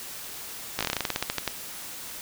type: slowing click train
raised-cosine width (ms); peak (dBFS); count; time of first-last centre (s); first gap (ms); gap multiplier
0.2; -8; 16; 0.79-1.477; 17; 1.13
effects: white hiss -39 dBFS RMS until 2.21 s